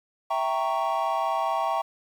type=chord; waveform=triangle; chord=E diminished seventh; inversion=none; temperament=equal with one note detuned; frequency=659.3 / 784 / 928.6 / 1108.7 Hz; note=E5 / G5 / Bb5 / Db6; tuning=0 / 0 / -7 / 0 cents; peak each=-27 / -26 / -27 / -27 dBFS; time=0.3-1.82 s; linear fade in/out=10 ms; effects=tanh soft clip ceiling -14 dBFS + 9-bit